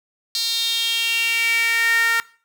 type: tone with high-pass filter sweep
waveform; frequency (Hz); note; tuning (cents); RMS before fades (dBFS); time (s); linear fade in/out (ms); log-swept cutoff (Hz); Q
sawtooth; 460; A#4; -23; -20; 0.35-2.2; 0; 4300 to 1600; 5.5
effects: noise-tail reverb RT60 0.4 s tail -19 dB re dry